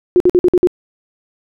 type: tone bursts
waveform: sine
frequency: 358.9 Hz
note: F4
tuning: 47 cents sharp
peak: -6 dBFS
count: 6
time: 0.16-0.672 s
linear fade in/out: 0 ms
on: 42 ms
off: 52 ms
effects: none